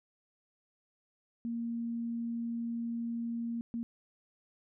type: tone bursts at uneven times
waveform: sine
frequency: 233.1 Hz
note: A#3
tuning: in tune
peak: -33 dBFS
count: 2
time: 1.45-3.61 / 3.74-3.83 s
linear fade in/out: 0 ms
effects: none